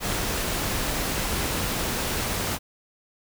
pink noise, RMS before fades -27 dBFS, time 0-2.59 s, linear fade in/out 50 ms, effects none

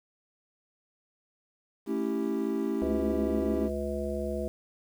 triangle chord, A dominant seventh, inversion none, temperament equal, 220 / 277.2 / 329.6 / 392 Hz, A3 / C#4 / E4 / G4, 0 / 0 / 0 / 0 cents, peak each -31 dBFS, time 1.86-3.7 s, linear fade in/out 50 ms
harmonic tone, 71 Hz, C#2, 42 cents sharp, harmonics 1 / 3 / 5 / 7 / 9, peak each -36 / -36 / -36 / -36 / -36 dBFS, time 2.82-4.48 s, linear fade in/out 0 ms
effects 9-bit

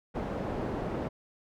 white low-pass noise, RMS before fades -34 dBFS, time 0.14-1.09 s, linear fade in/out 20 ms, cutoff 540 Hz, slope 12 dB/octave, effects none

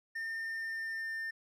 triangle tone with pitch glide, 1811 to 1799.5 Hz, A6 to A6, +49 to +38 cents, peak -34 dBFS, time 0.15-1.31 s, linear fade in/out 10 ms, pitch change -11 cents, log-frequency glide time 0.36-1.16 s, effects none

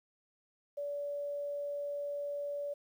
sine tone, 575 Hz, D5, 37 cents flat, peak -35 dBFS, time 0.77-2.74 s, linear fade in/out 10 ms, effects 11-bit

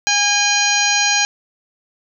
harmonic tone with a mistuned harmonic, 818 Hz, G#5, 26 cents flat, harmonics 1 / 2 / 3 / 4 / 5 / 6 / 7 / 8, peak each -22 / -21 / -20 / -24 / -21 / -26 / -23 / -20 dBFS, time 0.07-1.25 s, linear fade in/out 0 ms, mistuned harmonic 4, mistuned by -74 cents, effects none

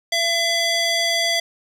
square tone with band-pass filter, 674 Hz, E5, 38 cents sharp, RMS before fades -20 dBFS, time 0.12-1.4 s, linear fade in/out 5 ms, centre 3900 Hz, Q 1.2, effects none

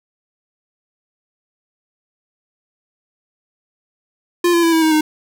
square tone with pitch steps, 349.2 / 340.6 / 332.3 / 324.1 / 316.2 / 308.4 Hz, F4 / F4 / E4 / E4 / D#4 / D#4, 0 / -43 / +14 / -29 / +28 / -15 cents, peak -12 dBFS, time 4.44-5.01 s, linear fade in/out 5 ms, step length 95 ms, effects none

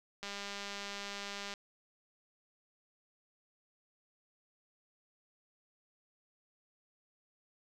click train, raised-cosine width 0.2 ms, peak -25 dBFS, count 264, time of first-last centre 0.23-1.538 s, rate 201 Hz, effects none

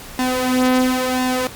sawtooth tone with flanger, 254.7 Hz, C4, 46 cents flat, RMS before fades -18 dBFS, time 0.19-1.47 s, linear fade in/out 0 ms, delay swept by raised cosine 1.1 to 4 ms, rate 0.96 Hz, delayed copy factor +0.65, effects pink hiss -36 dBFS RMS until 1.55 s + Opus 48 kbps

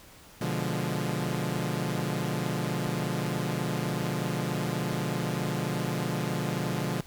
sawtooth chord, B diminished seventh, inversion none, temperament equal, 123.47 / 146.83 / 174.61 / 207.7 Hz, B2 / D3 / F3 / Ab3, 0 / 0 / 0 / 0 cents, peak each -30 / -29 / -29 / -32 dBFS, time 0.41-7.01 s, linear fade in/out 5 ms, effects pink hiss -52 dBFS RMS until 7.06 s

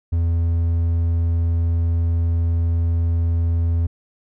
triangle tone, 83.9 Hz, E2, 31 cents sharp, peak -14 dBFS, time 0.12-3.87 s, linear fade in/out 10 ms, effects none

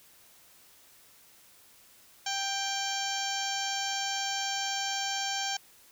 harmonic tone with a mistuned harmonic, 788 Hz, G5, 9 cents sharp, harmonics 1 / 2 / 3 / 4 / 5 / 6 / 7 / 8 / 9, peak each -35 / -38 / -41 / -37 / -43 / -41 / -38 / -39 / -43 dBFS, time 2.26-5.57 s, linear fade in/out 5 ms, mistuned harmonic 6, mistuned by -76 cents, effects white hiss -58 dBFS RMS until 5.91 s

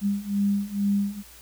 sine beating tone pair, 200 / 202.2 Hz, G3 / G#3, +35 / -46 cents, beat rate 2.2 Hz, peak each -26 / -24 dBFS, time 0.01-1.23 s, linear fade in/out 50 ms, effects added 60 Hz sine -53 dBFS peak until 1.41 s + white hiss -49 dBFS RMS until 1.41 s

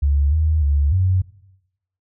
sine tone with pitch steps, 71.2 / 78.2 / 71.7 / 93 Hz, C#2 / D#2 / D2 / F#2, +47 / +9 / -41 / +9 cents, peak -14 dBFS, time 0.02-1.22 s, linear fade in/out 10 ms, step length 300 ms, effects noise-tail reverb RT60 0.8 s tail -17 dB re dry

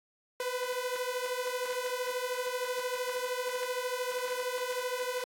sawtooth beating tone pair, 493.9 / 506.9 Hz, B4 / B4, 0 / +45 cents, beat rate 13 Hz, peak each -31 dBFS, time 0.4-5.24 s, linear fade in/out 2 ms, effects AAC 64 kbps

